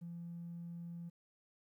triangle tone, 170.7 Hz, F3, 39 cents flat, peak -40 dBFS, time 0.01-1.1 s, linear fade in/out 20 ms, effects tanh soft clip ceiling -41 dBFS + 13-bit

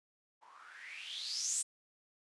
violet noise with low-pass filter sweep, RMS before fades -41 dBFS, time 0.41-1.63 s, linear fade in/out 20 ms, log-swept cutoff 870 to 8400 Hz, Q 7.1, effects resampled to 24000 Hz

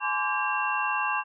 sine tone cluster, 847 / 1030 / 1150 / 1601 / 2729 Hz, G#5 / C6 / D6 / G6 / F7, +34 / -28 / -37 / +36 / -41 cents, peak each -31 dBFS, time 0-1.24 s, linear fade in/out 50 ms, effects none

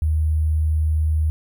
sine tone with sample-and-hold, 77.78 Hz, D#2, in tune, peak -16 dBFS, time 0.02-1.3 s, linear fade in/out 0 ms, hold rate 11025 Hz, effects none

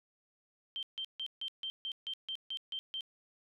sine tone bursts, 3136 Hz, G7, in tune, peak -36 dBFS, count 11, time 0.76-3.008 s, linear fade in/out 0 ms, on 68 ms, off 150 ms, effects none

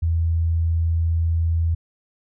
sine tone, 82.7 Hz, E2, 6 cents sharp, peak -17 dBFS, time 0.02-1.75 s, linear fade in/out 10 ms, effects none

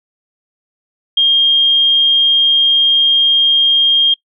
sine tone, 3221 Hz, G7, 46 cents sharp, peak -7 dBFS, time 1.17-4.14 s, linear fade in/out 5 ms, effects noise-tail reverb RT60 0.1 s tail -24 dB re dry

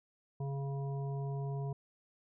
harmonic tone, 138.5 Hz, C#3, 1 cent flat, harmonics 1 / 3 / 5 / 7, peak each -35 / -45 / -49 / -52 dBFS, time 0.4-1.73 s, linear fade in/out 5 ms, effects none

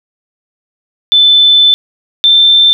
sine tone pair in turn, 3520 / 3559 Hz, A7 / A7, 0 / +19 cents, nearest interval unison, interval 19 cents, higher second, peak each -3 dBFS, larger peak neither, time 1.12-1.74 / 2.24-2.73 s, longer first, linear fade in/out 0 ms, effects none

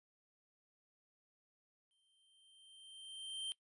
square tone with exponential growth, 3136 Hz, G7, in tune, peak -39 dBFS, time 1.91-3.52 s, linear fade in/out 0 ms, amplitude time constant 350 ms, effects noise-tail reverb RT60 0.1 s tail -19 dB re dry + resampled to 24000 Hz

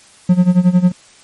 triangle tone with tremolo, 180 Hz, F#3, 47 cents flat, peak -3 dBFS, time 0.29-0.92 s, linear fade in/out 5 ms, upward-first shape sine, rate 11 Hz, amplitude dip 85%, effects white hiss -45 dBFS RMS until 1.23 s + MP3 48 kbps

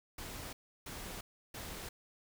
pink noise bursts, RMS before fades -45 dBFS, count 3, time 0.18-1.89 s, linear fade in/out 5 ms, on 350 ms, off 330 ms, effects none

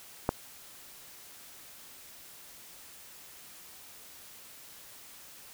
click, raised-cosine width 1 ms, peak -11 dBFS, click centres 0.291 s, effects white hiss -51 dBFS RMS until 5.53 s

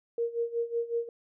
sine tone with tremolo, 467.4 Hz, A#4, 5 cents sharp, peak -25 dBFS, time 0.18-1.09 s, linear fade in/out 2 ms, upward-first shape sine, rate 5.4 Hz, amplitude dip 85%, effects none

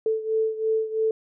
sine beating tone pair, 440 / 443 Hz, A4 / A4, 0 / +12 cents, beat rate 3 Hz, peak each -23 / -27 dBFS, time 0.06-1.11 s, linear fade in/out 2 ms, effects none

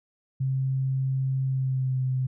sine tone with pitch glide, 132.9 to 129.64 Hz, C3 to C3, +27 to -16 cents, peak -23 dBFS, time 0.4-2.27 s, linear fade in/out 10 ms, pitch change -43 cents, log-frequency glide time 1.44-2 s, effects none

